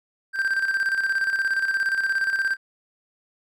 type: tone with tremolo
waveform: triangle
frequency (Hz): 1572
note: G6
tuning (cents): +4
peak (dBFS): -17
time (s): 0.33-2.57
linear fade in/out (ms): 50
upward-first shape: square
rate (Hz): 17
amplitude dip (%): 55
effects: none